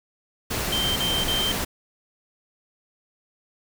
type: noise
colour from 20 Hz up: pink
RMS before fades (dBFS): -27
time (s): 0.5-1.65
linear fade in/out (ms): 10
type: tone bursts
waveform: sine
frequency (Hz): 3132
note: G7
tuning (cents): -2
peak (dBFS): -23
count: 3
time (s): 0.72-1.52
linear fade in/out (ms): 5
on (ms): 240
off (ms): 40
effects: none